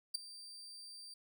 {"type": "tone with ADSR envelope", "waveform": "35% pulse", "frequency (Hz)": 4685, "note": "D8", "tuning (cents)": -5, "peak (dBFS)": -29, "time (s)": [0.14, 1.14], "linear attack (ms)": 11, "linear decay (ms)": 8, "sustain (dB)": -19, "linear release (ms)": 5, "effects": []}